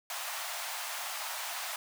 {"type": "high-pass noise", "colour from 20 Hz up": "pink", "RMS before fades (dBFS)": -38, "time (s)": [0.1, 1.76], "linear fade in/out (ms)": 2, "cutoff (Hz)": 660, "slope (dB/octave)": 48, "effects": []}